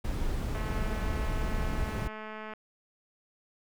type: noise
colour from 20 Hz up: brown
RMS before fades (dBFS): -31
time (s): 0.04-2.08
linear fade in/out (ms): 10
type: click train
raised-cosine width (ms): 0.5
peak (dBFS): -27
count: 430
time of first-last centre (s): 0.55-2.536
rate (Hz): 216
effects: none